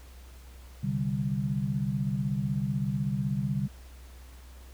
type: chord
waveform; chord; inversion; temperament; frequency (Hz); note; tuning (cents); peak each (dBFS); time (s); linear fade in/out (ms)
sine; C suspended second; none; equal; 130.81 / 146.83 / 196; C3 / D3 / G3; 0 / 0 / 0; -31; 0.83-3.68; 10
effects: added 63 Hz sine -46 dBFS peak until 4.73 s + pink hiss -56 dBFS RMS until 4.73 s